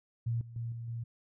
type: tone with level steps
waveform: sine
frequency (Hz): 116.54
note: A#2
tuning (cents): 0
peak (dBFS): -29 / -45 / -34 / -38 / -35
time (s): 0.26-1.04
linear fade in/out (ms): 10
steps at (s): 0.41 / 0.56 / 0.72 / 0.88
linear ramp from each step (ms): 2
effects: none